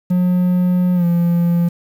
triangle tone with pitch glide, 180 to 171.87 Hz, F#3 to F3, -47 to -27 cents, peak -10 dBFS, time 0.1-1.69 s, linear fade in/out 10 ms, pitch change -80 cents, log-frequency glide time 0.95-1.05 s, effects 7-bit

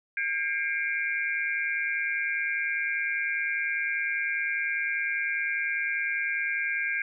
sine tone cluster, 1610 / 2109 / 2219 / 2374 Hz, G6 / C7 / C#7 / D7, +46 / +13 / +1 / +18 cents, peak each -29 / -34 / -35 / -32 dBFS, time 0.17-7.02 s, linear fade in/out 2 ms, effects none

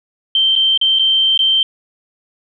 sine tone with dropouts, 3128 Hz, G7, 4 cents flat, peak -10 dBFS, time 0.35-1.63 s, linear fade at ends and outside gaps 2 ms, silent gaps 0.554-0.561 / 0.776-0.813 / 0.988-0.994 / 1.376-1.391 s, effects none

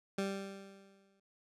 20% pulse tone with exponential decay, 196 Hz, G3, in tune, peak -27 dBFS, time 0.18-1.2 s, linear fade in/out 5 ms, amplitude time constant 220 ms, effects low-pass 9000 Hz 12 dB/octave

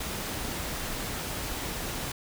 pink noise, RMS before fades -34 dBFS, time 0-2.12 s, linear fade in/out 5 ms, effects none

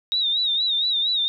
sine tone with vibrato, 3761 Hz, A#7, 15 cents sharp, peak -19 dBFS, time 0.12-1.28 s, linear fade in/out 0 ms, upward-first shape sine, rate 4.3 Hz, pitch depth 92 cents each way, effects none

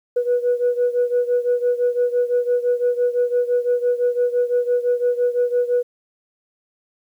sine beating tone pair, 486.7 / 492.6 Hz, B4 / B4, -25 / -5 cents, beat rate 5.9 Hz, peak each -17 / -20 dBFS, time 0.16-5.83 s, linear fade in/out 10 ms, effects tanh soft clip ceiling -11 dBFS + 9-bit

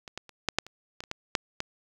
clicks, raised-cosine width 0.2 ms, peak -24 / -18 / -30 / -8 / -6 / -27 / -19 / -26 / -15 / -6 / -13 dBFS, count 11, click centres 0.078 / 0.176 / 0.293 / 0.487 / 0.586 / 0.666 / 1.005 / 1.038 / 1.114 / 1.352 / 1.604 s, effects 8-bit

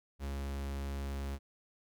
45% pulse tone, 69.3 Hz, C#2, in tune, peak -36 dBFS, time 0.19-1.39 s, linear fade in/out 50 ms, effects none

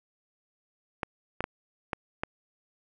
clicks, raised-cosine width 0.5 ms, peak -14 dBFS, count 5, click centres 1.032 / 1.406 / 1.441 / 1.932 / 2.235 s, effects none

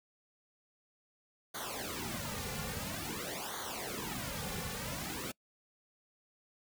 pink noise with flanger, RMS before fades -40 dBFS, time 1.54-5.32 s, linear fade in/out 10 ms, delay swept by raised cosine 0.38 to 3.18 ms, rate 0.49 Hz, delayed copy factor -0.95, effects noise-tail reverb RT60 0.1 s tail -25 dB re dry

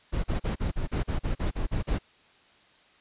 brown noise bursts, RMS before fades -27 dBFS, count 12, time 0.12-1.989 s, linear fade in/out 20 ms, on 120 ms, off 39 ms, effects white hiss -59 dBFS RMS until 3 s + resampled to 8000 Hz

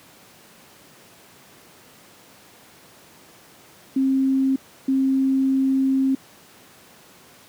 sine tone bursts at uneven times, 267 Hz, C4, 35 cents sharp, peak -16 dBFS, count 2, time 3.96-4.56 / 4.88-6.15 s, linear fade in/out 5 ms, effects pink hiss -49 dBFS RMS until 7.48 s + high-pass 150 Hz 12 dB/octave

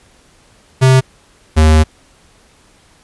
square tone pair in turn, 130.81 / 78.1 Hz, C3 / D#2, 0 / +7 cents, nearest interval major sixth, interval 893 cents, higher first, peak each -6 dBFS, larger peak neither, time 0.81-1.01 / 1.56-1.84 s, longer second, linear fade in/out 20 ms, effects pink hiss -49 dBFS RMS until 3.03 s + resampled to 24000 Hz

